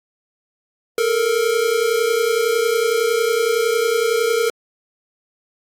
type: tone pair together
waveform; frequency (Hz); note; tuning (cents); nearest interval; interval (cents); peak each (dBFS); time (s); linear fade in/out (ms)
square; 435.7 / 466.6; A4 / A#4; -17 / +2; minor second; 119; -21 / -18; 0.98-4.5; 2
effects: AAC 64 kbps